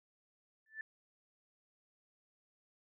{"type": "tone with exponential growth", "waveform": "sine", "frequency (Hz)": 1760, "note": "A6", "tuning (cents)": 0, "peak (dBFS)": -37, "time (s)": [0.66, 0.81], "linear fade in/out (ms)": 2, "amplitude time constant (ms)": 32, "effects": []}